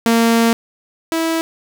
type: tone pair in turn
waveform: sawtooth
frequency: 230 / 326.7 Hz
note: A#3 / E4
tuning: -23 / -15 cents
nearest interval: tritone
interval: 608 cents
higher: second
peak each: -7 / -12 dBFS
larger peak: first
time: 0.06-0.53 / 1.12-1.41 s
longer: first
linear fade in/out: 0 ms
effects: none